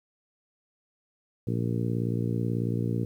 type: harmonic tone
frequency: 58.27 Hz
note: A#1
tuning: in tune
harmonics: 2 / 3 / 4 / 5 / 6 / 7 / 8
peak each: -28 / -32 / -34 / -36 / -38 / -39 / -40 dBFS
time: 1.47-3.05 s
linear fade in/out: 5 ms
effects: 10-bit